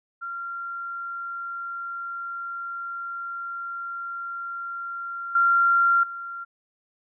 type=tone with level steps; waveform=sine; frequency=1380 Hz; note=F6; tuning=21 cents flat; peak=-30 / -16 / -32 dBFS; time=0.21-6.45 s; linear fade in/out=20 ms; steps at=5.35 / 6.03 s; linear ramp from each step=5 ms; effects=none